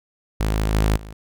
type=tone with level steps; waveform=sawtooth; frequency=53.1 Hz; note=G#1; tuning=39 cents sharp; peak=-15 / -12 / -31 dBFS; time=0.4-1.13 s; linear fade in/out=5 ms; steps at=0.73 / 0.96 s; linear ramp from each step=10 ms; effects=none